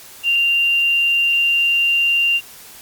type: tone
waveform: sine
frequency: 2781 Hz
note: F7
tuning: 8 cents flat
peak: -13 dBFS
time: 0.23-2.41 s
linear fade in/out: 50 ms
effects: white hiss -40 dBFS RMS until 2.81 s + Opus 48 kbps